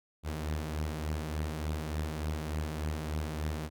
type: beating tone pair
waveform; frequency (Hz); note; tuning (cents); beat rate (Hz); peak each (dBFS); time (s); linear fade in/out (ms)
sawtooth; 76.2 / 79.6; D#2 / D#2; -36 / +40; 3.4; -30 / -35; 0.23-3.7; 50
effects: none